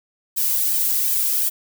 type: noise with flanger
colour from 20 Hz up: violet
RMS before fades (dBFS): -20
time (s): 0.36-1.5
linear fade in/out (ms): 20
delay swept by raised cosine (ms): 1.4 to 2.22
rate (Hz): 2.7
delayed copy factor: -1
effects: none